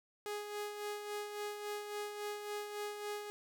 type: tone with tremolo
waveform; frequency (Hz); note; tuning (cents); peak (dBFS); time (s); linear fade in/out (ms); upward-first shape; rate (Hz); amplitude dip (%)
sawtooth; 415.3; G#4; 0; -34; 0.26-3.3; 0; sine; 3.6; 50
effects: none